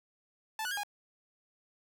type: tone with pitch steps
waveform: sawtooth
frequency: 877 / 1477 / 1622 / 821 Hz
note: A5 / F#6 / G#6 / G#5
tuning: -6 / -3 / -41 / -20 cents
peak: -30 dBFS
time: 0.59-0.834 s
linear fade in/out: 2 ms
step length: 61 ms
effects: none